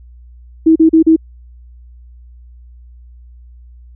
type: tone bursts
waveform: sine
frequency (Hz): 321.9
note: E4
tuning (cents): -41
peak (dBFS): -4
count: 4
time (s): 0.66-1.163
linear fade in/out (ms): 10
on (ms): 98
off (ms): 37
effects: added 60 Hz sine -36 dBFS peak until 3.95 s